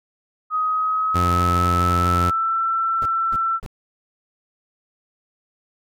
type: tone with pitch glide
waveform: sine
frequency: 1257 to 1339.5 Hz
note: D#6 to E6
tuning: +17 to +27 cents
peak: -18 dBFS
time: 0.5-3.6 s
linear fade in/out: 50 ms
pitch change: +110 cents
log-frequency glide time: 0.62-2.61 s
type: tone with vibrato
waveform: sawtooth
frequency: 87.8 Hz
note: F2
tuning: 10 cents sharp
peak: -15 dBFS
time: 1.14-2.31 s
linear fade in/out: 20 ms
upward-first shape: sine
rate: 4.5 Hz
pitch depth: 14 cents each way
type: noise bursts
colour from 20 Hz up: brown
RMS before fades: -31 dBFS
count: 3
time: 3.02-3.662 s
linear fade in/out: 0 ms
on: 34 ms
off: 270 ms
effects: none